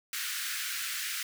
pink high-pass noise, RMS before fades -35 dBFS, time 0.13-1.23 s, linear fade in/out 2 ms, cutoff 1400 Hz, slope 48 dB/octave, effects none

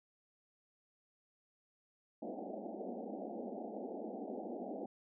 pink band-pass noise, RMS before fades -44 dBFS, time 2.22-4.86 s, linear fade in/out 5 ms, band 200 to 800 Hz, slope 96 dB/octave, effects none

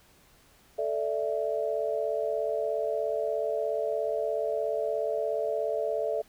sine chord, A suspended fourth, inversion none, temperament equal with one note detuned, 440 / 587.3 / 664.2 Hz, A4 / D5 / E5, 0 / 0 / +13 cents, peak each -31 dBFS, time 0.78-6.22 s, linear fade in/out 10 ms, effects pink hiss -60 dBFS RMS until 6.28 s

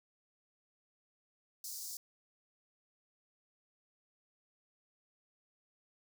pink high-pass noise, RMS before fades -44 dBFS, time 1.64-1.97 s, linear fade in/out 2 ms, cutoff 4700 Hz, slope 48 dB/octave, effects none

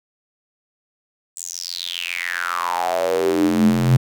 square tone with high-pass filter sweep, 43.65 Hz, F1, in tune, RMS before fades -20 dBFS, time 1.36-3.97 s, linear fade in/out 10 ms, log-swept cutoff 7900 to 130 Hz, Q 7.4, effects none

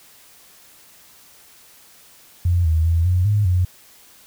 sine tone with pitch steps, 87.5 / 80.1 / 83.2 / 90.2 / 104 / 90.3 Hz, F2 / E2 / E2 / F#2 / G#2 / F#2, +4 / -49 / +17 / -44 / +3 / -42 cents, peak -14 dBFS, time 2.45-3.65 s, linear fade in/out 5 ms, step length 200 ms, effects white hiss -49 dBFS RMS until 4.26 s

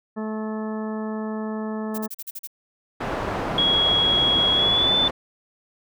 harmonic tone, 217 Hz, A3, 24 cents flat, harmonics 1 / 2 / 3 / 4 / 5 / 6 / 8, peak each -27 / -33 / -37 / -39 / -41 / -43 / -45 dBFS, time 0.16-2.08 s, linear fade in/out 20 ms
violet noise bursts, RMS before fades -33 dBFS, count 7, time 1.94-2.474 s, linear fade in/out 10 ms, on 42 ms, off 40 ms
white low-pass noise, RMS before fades -27 dBFS, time 3-5.11 s, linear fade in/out 10 ms, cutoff 930 Hz, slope 12 dB/octave
sine tone with pitch glide, 3322 to 3520 Hz, G#7 to A7, 0 to 0 cents, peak -17 dBFS, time 3.58-5.08 s, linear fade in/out 2 ms, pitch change +100 cents, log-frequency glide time 4.52-4.94 s
effects none

